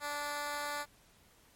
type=tone with high-pass filter; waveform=10% pulse; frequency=291.6 Hz; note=D4; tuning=12 cents flat; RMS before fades=-38 dBFS; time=0-0.86 s; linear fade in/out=50 ms; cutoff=690 Hz; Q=0.81; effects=pink hiss -64 dBFS RMS until 1.55 s + MP3 64 kbps